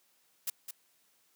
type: noise with echo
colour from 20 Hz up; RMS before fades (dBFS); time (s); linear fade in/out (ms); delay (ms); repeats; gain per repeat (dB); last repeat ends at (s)
blue; -33; 0.47-0.5; 5; 210; 1; -8; 0.71
effects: white hiss -70 dBFS RMS until 1.35 s + high-pass 150 Hz 12 dB/octave